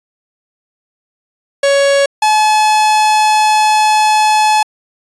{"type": "tone pair in turn", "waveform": "45% pulse", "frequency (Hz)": [558, 856.8], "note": ["C#5", "A5"], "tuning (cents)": [11, -46], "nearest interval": "perfect fifth", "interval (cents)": 743, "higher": "second", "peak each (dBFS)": -8, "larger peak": "neither", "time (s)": [[1.63, 2.06], [2.22, 4.63]], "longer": "second", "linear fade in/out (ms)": 5, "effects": ["resampled to 22050 Hz"]}